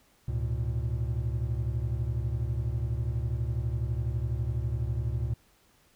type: tone cluster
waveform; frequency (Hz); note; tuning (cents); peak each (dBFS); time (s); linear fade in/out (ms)
triangle; 69.9 / 109.5 / 121.6; C#2 / A2 / B2; +15 / -8 / -26; -30; 0.28-5.34; 5
effects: pink hiss -64 dBFS RMS until 5.95 s